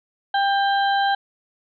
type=harmonic tone with a mistuned harmonic; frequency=794 Hz; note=G5; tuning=22 cents sharp; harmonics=1 / 2 / 4 / 5; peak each=-18 / -24 / -30 / -32 dBFS; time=0.34-1.15 s; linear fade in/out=5 ms; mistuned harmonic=4; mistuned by=-15 cents; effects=none